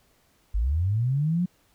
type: linear sweep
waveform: sine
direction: up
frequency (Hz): 46.25 to 183.8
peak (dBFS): -21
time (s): 0.54-1.46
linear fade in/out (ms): 10
effects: pink hiss -64 dBFS RMS until 1.74 s